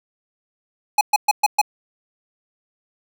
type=tone bursts; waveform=square; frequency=840 Hz; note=G#5; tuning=19 cents sharp; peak=-12 dBFS; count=5; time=0.98-1.615 s; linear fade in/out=5 ms; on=31 ms; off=120 ms; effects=none